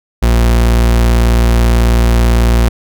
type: tone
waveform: 40% pulse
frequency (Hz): 58.27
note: A#1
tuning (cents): 0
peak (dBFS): -6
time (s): 0.22-2.69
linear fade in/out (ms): 10
effects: none